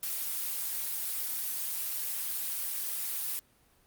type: noise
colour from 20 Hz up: blue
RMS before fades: -34 dBFS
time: 0.03-3.39 s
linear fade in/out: 0 ms
effects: pink hiss -65 dBFS RMS until 3.86 s + Opus 32 kbps